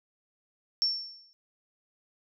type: tone with exponential decay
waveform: sine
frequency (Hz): 5440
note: F8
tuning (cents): -46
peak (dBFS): -21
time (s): 0.82-1.33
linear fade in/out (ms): 0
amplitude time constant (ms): 110
effects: none